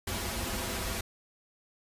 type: noise with comb filter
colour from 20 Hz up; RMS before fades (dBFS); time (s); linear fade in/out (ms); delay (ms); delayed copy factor
pink; -34; 0.07-1.01; 5; 6.7; -0.8
effects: resampled to 32000 Hz